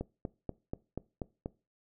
click train, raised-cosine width 2 ms, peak -22 dBFS, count 7, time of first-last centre 0.01-1.459 s, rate 4.14 Hz, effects noise-tail reverb RT60 0.3 s tail -21 dB re dry

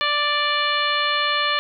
harmonic tone with a mistuned harmonic, 587.3 Hz, D5, in tune, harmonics 1 / 2 / 3 / 4 / 5 / 6 / 7, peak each -30 / -23 / -25 / -27 / -26 / -28 / -29 dBFS, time 0.01-1.59 s, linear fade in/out 0 ms, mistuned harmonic 7, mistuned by +40 cents, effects none

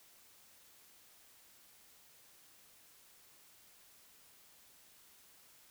silence, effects white hiss -63 dBFS RMS until 5.7 s

